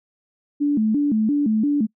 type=tone with vibrato; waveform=sine; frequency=250.9 Hz; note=B3; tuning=28 cents sharp; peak=-16 dBFS; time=0.6-1.87 s; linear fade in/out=20 ms; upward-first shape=square; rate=2.9 Hz; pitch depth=250 cents each way; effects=noise-tail reverb RT60 0.1 s tail -26 dB re dry